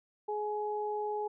sine tone pair together, 420.5 / 841 Hz, G#4 / G#5, +22 / +22 cents, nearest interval octave, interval 1200 cents, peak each -34 / -35 dBFS, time 0.28-1.28 s, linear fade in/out 10 ms, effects none

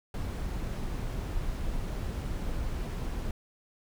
brown noise, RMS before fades -33 dBFS, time 0.14-3.31 s, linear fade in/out 2 ms, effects none

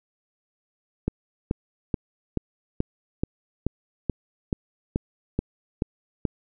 click train, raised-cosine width 3 ms, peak -10 dBFS, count 13, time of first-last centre 1.08-6.252 s, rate 2.32 Hz, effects none

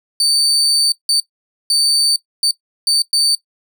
35% pulse tone bursts at uneven times, 4573 Hz, D8, 47 cents flat, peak -11 dBFS, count 6, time 0.2-0.92 / 1.09-1.2 / 1.7-2.16 / 2.43-2.51 / 2.87-3.02 / 3.13-3.35 s, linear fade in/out 2 ms, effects noise-tail reverb RT60 0.1 s tail -17 dB re dry

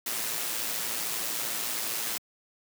white noise with amplitude modulation, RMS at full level -30 dBFS, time 0.06-2.18 s, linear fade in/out 5 ms, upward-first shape sine, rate 113 Hz, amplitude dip 40%, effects high-pass 150 Hz 12 dB/octave

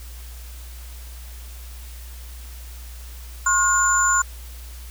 sine tone cluster, 1072 / 1434 / 7080 Hz, C6 / F6 / A8, +42 / +45 / +10 cents, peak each -20 dBFS, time 3.46-4.22 s, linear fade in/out 5 ms, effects added 60 Hz sine -35 dBFS peak until 4.9 s + white hiss -45 dBFS RMS until 4.9 s

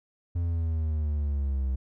triangle linear sweep, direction down, 86.7 to 64.4 Hz, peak -23 dBFS, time 0.35-1.76 s, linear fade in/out 10 ms, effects none

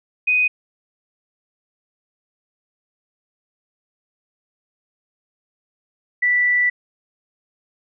sine tone pair in turn, 2496 / 1968.2 Hz, D#7 / B6, +5 / -6 cents, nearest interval major third, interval 411 cents, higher first, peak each -14 dBFS, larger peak neither, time 0.27-0.48 / 6.22-6.7 s, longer second, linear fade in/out 10 ms, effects none

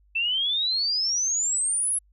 sine exponential sweep, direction up, 2637 to 11000 Hz, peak -22 dBFS, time 0.15-1.99 s, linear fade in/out 10 ms, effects added 50 Hz sine -57 dBFS peak until 2.12 s

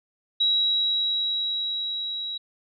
sine tone with level ramp, 3870 Hz, B7, 36 cents flat, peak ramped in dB -18 to -29 dBFS, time 0.4-2.38 s, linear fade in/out 10 ms, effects none

